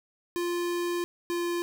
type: tone pair in turn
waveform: square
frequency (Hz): 348.5 / 346.3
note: F4 / F4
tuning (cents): -4 / -15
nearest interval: unison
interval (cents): 11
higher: first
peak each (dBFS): -28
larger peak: neither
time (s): 0.36-1.04 / 1.3-1.62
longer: first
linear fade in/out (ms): 0
effects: none